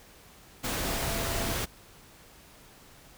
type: tone in noise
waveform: sine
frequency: 673 Hz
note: E5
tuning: 36 cents sharp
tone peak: -39 dBFS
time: 0.82-1.56 s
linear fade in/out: 20 ms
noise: pink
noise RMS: -31 dBFS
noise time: 0.63-1.66 s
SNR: -11 dB
effects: pink hiss -54 dBFS RMS until 3.17 s